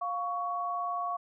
sine tone pair together, 704 / 1117.5 Hz, F5 / C#6, +14 / +14 cents, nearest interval minor sixth, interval 800 cents, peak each -34 / -32 dBFS, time 0.01-1.17 s, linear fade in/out 10 ms, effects none

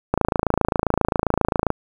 click train, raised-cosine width 1 ms, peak -3 dBFS, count 44, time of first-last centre 0.14-1.704 s, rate 27.5 Hz, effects 7-bit

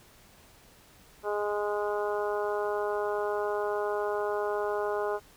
harmonic tone, 207.2 Hz, G#3, 4 cents flat, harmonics 2 / 3 / 4 / 5 / 6 / 7, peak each -30 / -34 / -36 / -38 / -40 / -41 dBFS, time 1.23-5.2 s, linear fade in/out 50 ms, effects pink hiss -57 dBFS RMS until 5.36 s

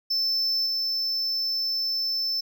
triangle tone with level steps, 5290 Hz, E8, 5 cents sharp, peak -21 / -23 dBFS, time 0.1-2.41 s, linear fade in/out 10 ms, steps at 0.66 s, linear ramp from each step 2 ms, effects none

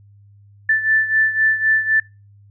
sine beating tone pair, 1760 / 1763.9 Hz, A6 / A6, 0 / +4 cents, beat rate 3.9 Hz, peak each -15 / -20 dBFS, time 0.69-2 s, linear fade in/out 5 ms, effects noise-tail reverb RT60 0.3 s tail -25 dB re dry + added 101 Hz sine -45 dBFS peak until 2.5 s

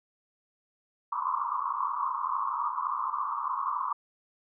white band-pass noise, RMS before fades -31 dBFS, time 1.12-3.93 s, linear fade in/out 5 ms, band 960 to 1200 Hz, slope 96 dB/octave, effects none

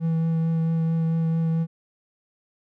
triangle tone with vibrato, 163.4 Hz, E3, 15 cents flat, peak -18 dBFS, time 0-1.67 s, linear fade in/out 50 ms, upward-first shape triangle, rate 4.5 Hz, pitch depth 13 cents each way, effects none

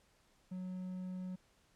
triangle tone, 184 Hz, F#3, 9 cents flat, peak -38 dBFS, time 0.51-1.36 s, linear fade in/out 10 ms, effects pink hiss -71 dBFS RMS until 1.75 s + low-pass 10000 Hz 12 dB/octave

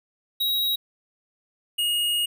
square tone pair in turn, 3828 / 2868 Hz, A#7 / F7, +45 / +45 cents, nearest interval perfect fourth, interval 500 cents, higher first, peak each -22 / -22 dBFS, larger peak neither, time 0.4-0.76 / 1.78-2.26 s, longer second, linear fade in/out 10 ms, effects none

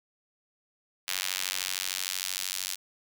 square tone with high-pass filter sweep, 46.56 Hz, F#1, 12 cents sharp, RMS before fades -33 dBFS, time 1.07-2.76 s, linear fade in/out 20 ms, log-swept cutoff 2700 to 4400 Hz, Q 0.8, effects none

